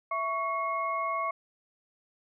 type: tone cluster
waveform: sine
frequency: 662 / 1115 / 2165 Hz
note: E5 / C#6 / C#7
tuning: +7 / +10 / -41 cents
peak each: -35 / -29 / -38 dBFS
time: 0.11-1.31 s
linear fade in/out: 5 ms
effects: none